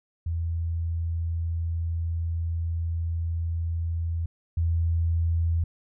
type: tone pair in turn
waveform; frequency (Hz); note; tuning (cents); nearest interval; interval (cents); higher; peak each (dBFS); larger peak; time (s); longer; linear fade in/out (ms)
sine; 83.3 / 83.3; E2 / E2; +19 / +19; unison; 0; neither; -25 / -21; second; 0.26-4.26 / 4.57-5.64; first; 5
effects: none